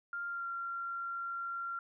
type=tone with pitch glide; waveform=sine; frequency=1396.9 to 1376.9 Hz; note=F6 to F6; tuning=0 to -25 cents; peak=-36 dBFS; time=0.13-1.79 s; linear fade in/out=2 ms; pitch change=-25 cents; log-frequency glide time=0.27-0.47 s; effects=none